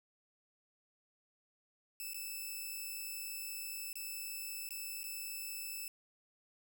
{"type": "tone with dropouts", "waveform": "5% pulse", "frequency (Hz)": 2629, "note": "E7", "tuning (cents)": -5, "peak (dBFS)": -32, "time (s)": [2, 5.88], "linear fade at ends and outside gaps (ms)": 1, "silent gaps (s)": [[2.134, 2.144], [3.93, 3.955], [4.69, 4.707], [5.032, 5.04]], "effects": []}